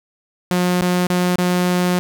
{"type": "tone with dropouts", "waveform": "sawtooth", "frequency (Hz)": 179.3, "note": "F3", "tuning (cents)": 46, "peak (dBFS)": -11, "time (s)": [0.51, 1.99], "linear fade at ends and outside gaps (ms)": 0, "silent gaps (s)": [[0.811, 0.82], [1.069, 1.101], [1.358, 1.384]], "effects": []}